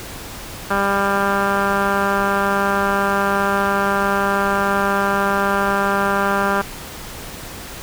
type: tone with low-pass filter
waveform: 10% pulse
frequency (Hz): 198.6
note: G3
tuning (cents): +23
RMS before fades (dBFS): -18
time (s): 0.7-6.62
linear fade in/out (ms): 10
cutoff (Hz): 1600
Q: 3.8
effects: pink hiss -33 dBFS RMS until 7.82 s